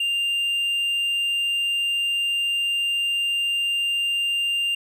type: tone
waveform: triangle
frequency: 2794 Hz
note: F7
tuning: in tune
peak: -19 dBFS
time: 0-4.75 s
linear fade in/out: 5 ms
effects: none